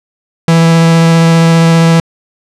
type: tone with vibrato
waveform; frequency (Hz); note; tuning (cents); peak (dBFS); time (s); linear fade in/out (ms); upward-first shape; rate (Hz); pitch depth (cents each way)
45% pulse; 165.2; E3; +4; -4; 0.48-2; 2; sine; 15; 8
effects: low-pass 8000 Hz 12 dB/octave